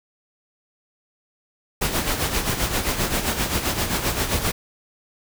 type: noise with tremolo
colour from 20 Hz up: pink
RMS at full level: -21 dBFS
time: 1.81-4.52 s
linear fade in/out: 10 ms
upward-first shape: sine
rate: 7.6 Hz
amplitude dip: 60%
effects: none